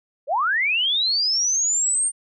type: linear sweep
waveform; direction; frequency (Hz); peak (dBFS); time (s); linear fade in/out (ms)
sine; up; 493.9 to 8870; -18; 0.27-2.12; 50
effects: none